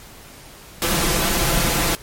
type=noise with comb filter; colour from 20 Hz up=pink; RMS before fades=-19 dBFS; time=0.82-1.95 s; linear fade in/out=0 ms; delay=5.9 ms; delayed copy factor=+0.55; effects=pink hiss -42 dBFS RMS until 2.02 s + MP3 64 kbps